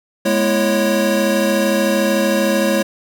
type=tone cluster; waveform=square; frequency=209.2 / 242.5 / 333.2 / 550 Hz; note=G#3 / B3 / E4 / C#5; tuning=+13 / -31 / +19 / -14 cents; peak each=-19 / -25 / -22 / -18 dBFS; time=0.25-2.83 s; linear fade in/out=10 ms; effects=none